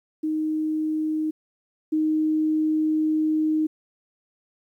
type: tone pair in turn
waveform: sine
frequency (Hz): 311.1 / 311.1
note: D#4 / D#4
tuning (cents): 0 / 0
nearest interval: unison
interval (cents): 0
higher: neither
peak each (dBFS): -22 / -19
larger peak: second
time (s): 0.23-1.31 / 1.92-3.67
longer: second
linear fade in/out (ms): 10
effects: 10-bit